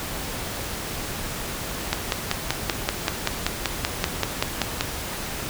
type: click train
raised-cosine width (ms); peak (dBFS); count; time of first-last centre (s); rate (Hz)
0.2; -3; 16; 1.93-4.809; 5.21
effects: pink hiss -31 dBFS RMS until 5.49 s